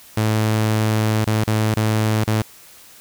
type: tone with dropouts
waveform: sawtooth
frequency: 108.8 Hz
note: A2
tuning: 19 cents flat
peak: -12 dBFS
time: 0.17-2.42 s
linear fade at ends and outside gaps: 5 ms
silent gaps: 1.245-1.269 / 1.44-1.475 / 1.743-1.766 / 2.242-2.275 s
effects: white hiss -45 dBFS RMS until 3 s